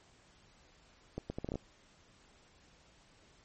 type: accelerating click train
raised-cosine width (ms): 2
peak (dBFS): -24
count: 8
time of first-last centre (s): 1.18-1.556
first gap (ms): 120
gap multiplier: 0.71
effects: pink hiss -64 dBFS RMS until 3.44 s + MP3 32 kbps